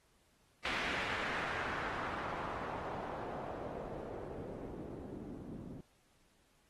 white noise with low-pass filter sweep, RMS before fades -42 dBFS, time 0.65-5.81 s, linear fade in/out 2 ms, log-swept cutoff 2400 to 240 Hz, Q 1.5, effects pink hiss -72 dBFS RMS until 6.69 s + AAC 32 kbps

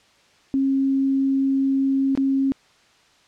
sine tone with dropouts, 270.5 Hz, C#4, 42 cents flat, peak -17 dBFS, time 0.54-2.52 s, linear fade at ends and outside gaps 0 ms, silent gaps 2.152-2.175 s, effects white hiss -56 dBFS RMS until 3.27 s + low-pass 5000 Hz 12 dB/octave

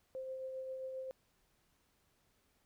sine tone with tremolo, 523.3 Hz, C5, in tune, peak -39 dBFS, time 0.15-1.11 s, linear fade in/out 0 ms, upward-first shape triangle, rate 7.5 Hz, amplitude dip 35%, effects pink hiss -75 dBFS RMS until 2.65 s

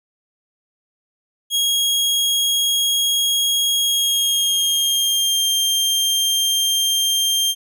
sawtooth tone with pitch glide, 3286 to 3183 Hz, G#7 to G7, -19 to +26 cents, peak -13 dBFS, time 1.5-7.55 s, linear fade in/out 50 ms, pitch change -55 cents, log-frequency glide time 3.77-5.52 s, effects none

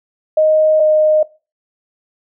sine tone pair in turn, 622.3 / 616.9 Hz, D#5 / D#5, 0 / -15 cents, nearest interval unison, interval 15 cents, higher first, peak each -8 dBFS, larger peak neither, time 0.37-0.8 / 0.8-1.23 s, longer neither, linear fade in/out 5 ms, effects noise-tail reverb RT60 0.3 s tail -20 dB re dry

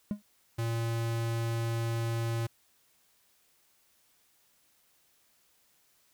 triangle tone with exponential decay, 206.8 Hz, G#3, 7 cents flat, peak -23 dBFS, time 0.11-0.22 s, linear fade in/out 0 ms, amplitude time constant 23 ms
square tone, 115.3 Hz, A#2, 19 cents flat, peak -30 dBFS, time 0.58-2.47 s, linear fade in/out 10 ms
effects white hiss -68 dBFS RMS until 6.13 s

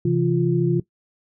sine tone cluster, 133.4 / 166.8 / 349.1 Hz, C3 / E3 / F4, +34 / +21 / -1 cents, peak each -21 dBFS, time 0.05-0.8 s, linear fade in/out 5 ms, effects noise-tail reverb RT60 0.1 s tail -18 dB re dry

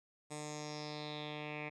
10% pulse tone with low-pass filter sweep, 150 Hz, D3, 37 cents sharp, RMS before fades -44 dBFS, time 0.3-1.7 s, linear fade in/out 20 ms, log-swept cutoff 8300 to 2300 Hz, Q 4.7, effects none

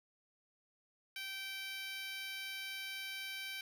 10% pulse tone with high-pass filter, 776 Hz, G5, 18 cents flat, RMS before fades -44 dBFS, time 1.16-3.61 s, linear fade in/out 2 ms, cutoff 2000 Hz, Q 1.7, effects none

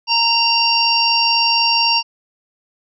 harmonic tone, 926 Hz, A#5, 12 cents flat, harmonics 1 / 3 / 5 / 6, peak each -18 / -18 / -18 / -18 dBFS, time 0.07-2.03 s, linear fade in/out 50 ms, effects none

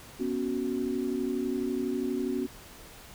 sine chord, B suspended second, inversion none, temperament equal with one note detuned, 245 / 277.2 / 370 Hz, B3 / C#4 / F#4, -14 / 0 / 0 cents, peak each -32 dBFS, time 0.19-2.47 s, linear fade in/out 20 ms, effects pink hiss -49 dBFS RMS until 3.14 s

